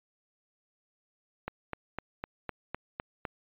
click train, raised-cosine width 0.5 ms, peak -19 dBFS, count 8, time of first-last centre 1.48-3.252 s, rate 3.95 Hz, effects resampled to 8000 Hz

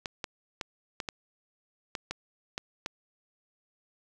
clicks, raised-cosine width 0.2 ms, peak -16 dBFS, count 9, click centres 0.058 / 0.242 / 0.612 / 1.002 / 1.088 / 1.952 / 2.11 / 2.579 / 2.861 s, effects 9-bit

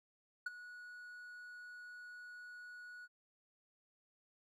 triangle tone with ADSR envelope, 1463 Hz, F#6, 20 cents flat, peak -33 dBFS, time 0.46-3.08 s, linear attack 6 ms, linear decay 22 ms, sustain -15 dB, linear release 40 ms, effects none

